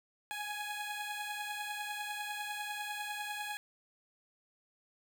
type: beating tone pair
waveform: 15% pulse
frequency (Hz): 830.6 / 840.6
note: G#5 / G#5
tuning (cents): 0 / +21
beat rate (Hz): 10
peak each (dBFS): -33 / -37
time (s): 0.31-3.57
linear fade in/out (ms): 0
effects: none